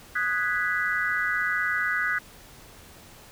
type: chord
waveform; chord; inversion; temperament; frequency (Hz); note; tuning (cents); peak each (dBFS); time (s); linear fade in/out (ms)
sine; G# minor seventh; second; equal; 1244.5 / 1480 / 1661.2 / 1975.5; D#6 / F#6 / G#6 / B6; 0 / 0 / 0 / 0; -32 / -27 / -29 / -29; 0.15-2.19; 10
effects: pink hiss -49 dBFS RMS until 3.31 s